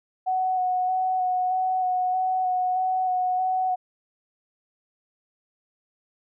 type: tone with vibrato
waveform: sine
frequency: 740 Hz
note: F#5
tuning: in tune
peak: -21 dBFS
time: 0.26-3.76 s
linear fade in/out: 20 ms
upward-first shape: square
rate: 1.6 Hz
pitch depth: 14 cents each way
effects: none

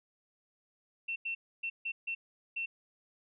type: tone bursts at uneven times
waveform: sine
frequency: 2700 Hz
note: E7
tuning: 41 cents sharp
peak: -33 dBFS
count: 6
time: 1.08-1.16 / 1.25-1.35 / 1.63-1.7 / 1.85-1.92 / 2.07-2.15 / 2.56-2.66 s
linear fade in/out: 10 ms
effects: none

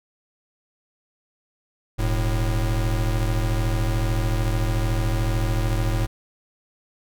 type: tone pair together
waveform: square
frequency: 41.2 / 110 Hz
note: E1 / A2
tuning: 0 / 0 cents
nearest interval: octave + perfect fourth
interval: 1700 cents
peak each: -23 / -24 dBFS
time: 1.98-6.07 s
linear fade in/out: 20 ms
effects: none

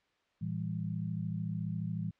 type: tone cluster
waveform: sine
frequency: 112.8 / 165.3 / 199.3 Hz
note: A2 / E3 / G3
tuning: +44 / +5 / +29 cents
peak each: -38 / -36 / -40 dBFS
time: 0.41-2.11 s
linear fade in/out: 10 ms
effects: white hiss -73 dBFS RMS until 2.19 s + low-pass 3000 Hz 12 dB/octave

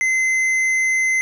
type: tone with hard clipping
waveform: sine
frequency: 2058 Hz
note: C7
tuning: 29 cents flat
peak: -17 dBFS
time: 0.01-1.21 s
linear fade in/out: 0 ms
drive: 7 dB
effects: none

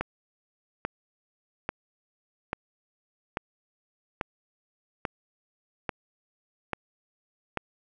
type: click train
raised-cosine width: 0.5 ms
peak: -13 dBFS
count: 10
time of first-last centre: 0.01-7.573 s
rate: 1.19 Hz
effects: none

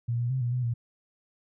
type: tone with pitch steps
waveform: sine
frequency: 118.4 / 120.3 / 131 / 120.6 / 125.4 / 118 Hz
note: A#2 / B2 / C3 / B2 / B2 / A#2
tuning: +27 / -45 / +2 / -41 / +27 / +22 cents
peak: -25 dBFS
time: 0.08-0.74 s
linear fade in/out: 10 ms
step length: 110 ms
effects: none

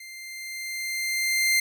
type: tone with level ramp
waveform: sawtooth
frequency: 2093 Hz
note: C7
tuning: in tune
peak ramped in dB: -37 to -15 dBFS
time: 0-1.6 s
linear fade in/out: 5 ms
effects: none

